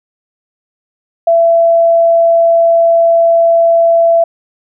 sine tone, 670 Hz, E5, 28 cents sharp, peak -5 dBFS, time 1.27-4.24 s, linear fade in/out 5 ms, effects none

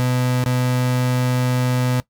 35% pulse tone with dropouts, 125.7 Hz, B2, 31 cents sharp, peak -15 dBFS, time 0-2 s, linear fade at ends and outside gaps 0 ms, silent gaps 0.439-0.461 s, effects noise-tail reverb RT60 0.1 s tail -19 dB re dry

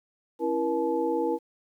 sine tone cluster, 273.9 / 331.7 / 478.1 / 862 Hz, C#4 / E4 / A#4 / A5, -21 / +11 / +44 / -36 cents, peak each -34 / -28 / -27 / -32 dBFS, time 0.39-1.39 s, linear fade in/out 50 ms, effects 10-bit

